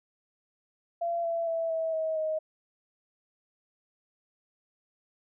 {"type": "tone with pitch steps", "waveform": "sine", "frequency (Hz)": [682, 670.7, 659.5, 648.6, 637.8, 627.2], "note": ["F5", "E5", "E5", "E5", "D#5", "D#5"], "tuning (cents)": [-41, 30, 1, -28, 43, 14], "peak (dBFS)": -27, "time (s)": [1.01, 2.39], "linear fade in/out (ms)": 10, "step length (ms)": 230, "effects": []}